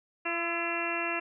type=harmonic tone with a mistuned harmonic; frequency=340 Hz; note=F4; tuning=46 cents flat; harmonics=1 / 2 / 3 / 4 / 5 / 6 / 7 / 8; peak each=-37 / -37 / -39 / -38 / -38 / -40 / -38 / -34 dBFS; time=0.25-1.2 s; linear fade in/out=10 ms; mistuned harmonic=4; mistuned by=-34 cents; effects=none